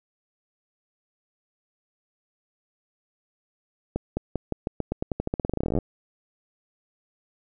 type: accelerating click train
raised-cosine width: 2 ms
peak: -12 dBFS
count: 28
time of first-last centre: 3.96-5.787 s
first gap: 210 ms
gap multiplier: 0.89
effects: none